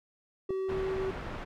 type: tone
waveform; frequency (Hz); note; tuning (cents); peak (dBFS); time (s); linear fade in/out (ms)
triangle; 381.2; G4; -48; -28; 0.49-1.11; 5
type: clicks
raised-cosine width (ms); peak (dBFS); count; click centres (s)
2; -25; 2; 0.506 / 0.715
type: low-pass noise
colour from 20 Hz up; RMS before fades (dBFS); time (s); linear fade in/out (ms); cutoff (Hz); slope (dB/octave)
pink; -39; 0.68-1.45; 20; 2000; 12
effects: none